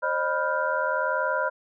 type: tone cluster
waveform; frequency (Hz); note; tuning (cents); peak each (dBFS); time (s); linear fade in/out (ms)
sine; 532 / 613 / 987 / 1404 / 1554; C5 / D#5 / B5 / F6 / G6; +29 / -26 / -1 / +9 / -16; -30 / -29 / -28 / -28 / -34; 0.02-1.5; 20
effects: none